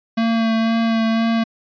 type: tone with vibrato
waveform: square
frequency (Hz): 226.3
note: A3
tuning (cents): +49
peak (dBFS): -16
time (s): 0.17-1.44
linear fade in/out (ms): 10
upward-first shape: sine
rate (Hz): 2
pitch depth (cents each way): 16
effects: resampled to 11025 Hz